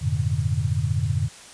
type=tone cluster; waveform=sine; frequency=88.6 / 104.2 / 119.6 / 146.1 Hz; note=F2 / G#2 / A#2 / D3; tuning=+25 / +6 / +45 / -9 cents; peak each=-26 dBFS; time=0.01-1.29 s; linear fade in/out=20 ms; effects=white hiss -44 dBFS RMS until 1.53 s + resampled to 22050 Hz